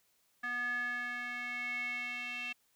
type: tone with band-pass filter sweep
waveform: square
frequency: 244 Hz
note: B3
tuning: 21 cents flat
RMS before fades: -38 dBFS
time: 0.43-2.53 s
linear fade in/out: 10 ms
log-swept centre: 1600 to 2600 Hz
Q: 8.2
effects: white hiss -73 dBFS RMS until 2.75 s